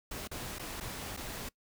pink noise with dropouts, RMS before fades -41 dBFS, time 0.11-1.49 s, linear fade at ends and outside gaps 5 ms, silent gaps 0.275-0.313 / 0.586-0.594 / 0.802-0.808 / 1.167-1.172 s, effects noise-tail reverb RT60 0.1 s tail -22 dB re dry

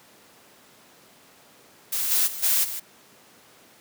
blue noise with level steps, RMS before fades -26 / -21 / -34 / -21 / -32 dBFS, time 1.92-2.8 s, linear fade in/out 10 ms, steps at 2.1 / 2.26 / 2.42 / 2.63 s, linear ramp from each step 20 ms, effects pink hiss -53 dBFS RMS until 3.8 s + high-pass 200 Hz 12 dB/octave

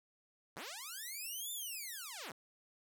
5% pulse linear two-way sweep, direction up then down, 98 to 3599 to 105.5 Hz, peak -33 dBFS, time 0.56-2.32 s, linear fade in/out 5 ms, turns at 1.52 s, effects none

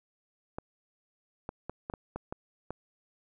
clicks, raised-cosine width 1 ms, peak -22 dBFS, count 8, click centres 0.585 / 1.491 / 1.696 / 1.899 / 1.938 / 2.16 / 2.325 / 2.706 s, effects none

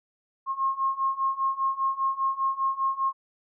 sine beating tone pair, 1073 / 1078 Hz, C6 / C#6, +43 / -49 cents, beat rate 5 Hz, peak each -28 / -26 dBFS, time 0.46-3.13 s, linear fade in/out 50 ms, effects none

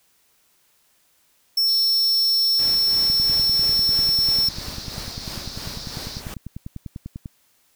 square tone, 5400 Hz, E8, 41 cents sharp, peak -17 dBFS, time 1.57-4.49 s, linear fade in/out 5 ms
pink band-pass noise, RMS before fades -37 dBFS, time 1.65-6.23 s, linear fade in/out 50 ms, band 4100 to 5400 Hz, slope 48 dB/octave
pink noise with tremolo, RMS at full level -35 dBFS, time 2.59-6.34 s, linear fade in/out 0 ms, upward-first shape sine, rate 3 Hz, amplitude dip 50%
click train, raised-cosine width 5 ms, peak -20 dBFS, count 43, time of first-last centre 3.1-7.258 s, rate 10.1 Hz
effects white hiss -62 dBFS RMS until 7.75 s

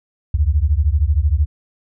sine beating tone pair, 68.7 / 81.7 Hz, C#2 / E2, -15 / -15 cents, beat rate 13 Hz, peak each -15 / -16 dBFS, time 0.34-1.46 s, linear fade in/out 5 ms, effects none

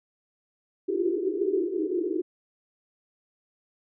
white band-pass noise, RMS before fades -27 dBFS, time 0.88-2.22 s, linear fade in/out 10 ms, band 320 to 410 Hz, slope 96 dB/octave, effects none

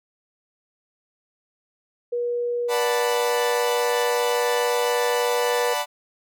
sine tone with pitch glide, 481 to 484.6 Hz, B4 to B4, -46 to -33 cents, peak -22 dBFS, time 2.12-5.74 s, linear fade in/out 10 ms, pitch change +13 cents, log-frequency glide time 2.92-5.57 s
sawtooth chord, B minor seventh, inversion first, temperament equal, 587.3 / 740 / 880 / 987.8 Hz, D5 / F#5 / A5 / B5, 0 / 0 / 0 / 0 cents, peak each -24 / -26 / -25 / -24 dBFS, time 2.68-5.86 s, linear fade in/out 50 ms
effects none

